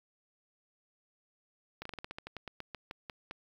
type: slowing click train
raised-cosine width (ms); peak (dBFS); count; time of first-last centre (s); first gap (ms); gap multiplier
0.3; -25; 16; 1.82-3.311; 34; 1.14
effects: 9-bit